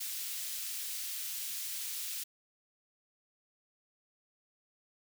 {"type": "high-pass noise", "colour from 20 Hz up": "white", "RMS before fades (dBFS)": -39, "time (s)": [0, 2.24], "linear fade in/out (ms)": 10, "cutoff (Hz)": 2600, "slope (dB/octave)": 12, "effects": []}